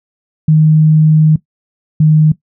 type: tone pair in turn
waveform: sine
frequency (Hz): 155.56 / 154.72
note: D#3 / D#3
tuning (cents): 0 / -9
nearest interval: unison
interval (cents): 9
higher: first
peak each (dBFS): -4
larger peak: neither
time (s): 0.48-1.36 / 2-2.32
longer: first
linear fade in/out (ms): 5
effects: noise-tail reverb RT60 0.1 s tail -17 dB re dry